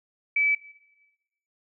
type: tone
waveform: sine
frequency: 2301 Hz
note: D7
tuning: 36 cents flat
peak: -20 dBFS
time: 0.36-0.55 s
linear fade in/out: 5 ms
effects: noise-tail reverb RT60 1.0 s tail -17 dB re dry